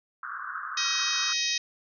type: band-pass noise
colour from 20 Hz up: white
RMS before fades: -36 dBFS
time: 0.23-1.33 s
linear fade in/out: 2 ms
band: 1100 to 1600 Hz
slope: 96 dB/octave
type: harmonic tone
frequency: 632 Hz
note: D#5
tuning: 27 cents sharp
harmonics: 3 / 4 / 5 / 6 / 7 / 8 / 9 / 10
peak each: -35 / -33 / -36 / -31 / -36 / -32 / -34 / -36 dBFS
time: 0.77-1.58 s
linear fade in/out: 5 ms
effects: none